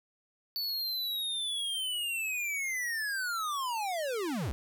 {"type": "linear sweep", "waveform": "square", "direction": "down", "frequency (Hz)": [4500, 52], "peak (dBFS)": -32, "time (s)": [0.56, 4.52], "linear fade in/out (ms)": 0, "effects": []}